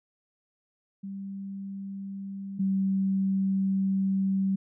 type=tone pair in turn; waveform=sine; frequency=196 / 192.86 Hz; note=G3 / G3; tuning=0 / -28 cents; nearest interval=unison; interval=28 cents; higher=first; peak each=-34 / -23 dBFS; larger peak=second; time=1.03-2.59 / 2.59-4.56 s; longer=second; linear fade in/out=10 ms; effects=none